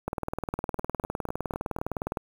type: two click trains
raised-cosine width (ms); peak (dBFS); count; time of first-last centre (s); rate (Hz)
1; -15 / -22; 42 / 6; 0.08-2.172 / 0.54-1.787; 19.6 / 4.01
effects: 7-bit